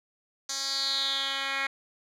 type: tone with band-pass filter sweep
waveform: 10% pulse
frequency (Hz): 272.8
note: C#4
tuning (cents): -28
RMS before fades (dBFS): -30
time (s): 0.49-1.67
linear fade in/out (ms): 5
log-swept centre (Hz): 5700 to 2300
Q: 5.1
effects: none